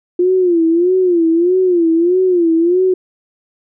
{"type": "tone with vibrato", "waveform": "sine", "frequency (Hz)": 349.2, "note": "F4", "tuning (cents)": 0, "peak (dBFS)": -9, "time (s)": [0.19, 2.94], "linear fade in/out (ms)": 5, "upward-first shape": "sine", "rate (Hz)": 1.6, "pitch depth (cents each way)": 120, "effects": []}